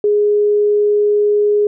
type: tone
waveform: sine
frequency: 415.3 Hz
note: G#4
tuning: in tune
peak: -10 dBFS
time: 0.04-1.67 s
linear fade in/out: 2 ms
effects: none